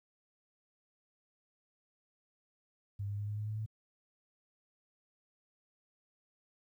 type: tone with pitch steps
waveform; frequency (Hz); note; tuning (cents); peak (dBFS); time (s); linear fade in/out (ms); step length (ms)
sine; 100.5 / 101.84 / 103.21 / 104.59 / 105.99 / 107.4 / 108.84; G2 / G#2 / G#2 / G#2 / G#2 / A2 / A2; +44 / -33 / -10 / +13 / +36 / -41 / -18; -35; 2.99-3.662; 10; 96
effects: 12-bit